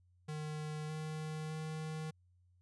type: tone with pitch steps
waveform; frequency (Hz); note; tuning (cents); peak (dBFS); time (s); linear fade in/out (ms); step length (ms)
square; 152.9 / 155.5 / 156.7; D#3 / D#3 / D#3; -30 / -1 / +13; -40; 0.28-2.11; 10; 610
effects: added 89 Hz sine -66 dBFS peak until 2.61 s + resampled to 24000 Hz